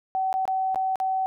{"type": "tone with dropouts", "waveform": "sine", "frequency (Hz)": 760, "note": "F#5", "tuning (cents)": 46, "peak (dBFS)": -22, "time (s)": [0.15, 1.26], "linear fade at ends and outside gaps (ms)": 0, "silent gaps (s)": [[0.328, 0.34], [0.454, 0.478], [0.746, 0.758], [0.957, 1.001]], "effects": []}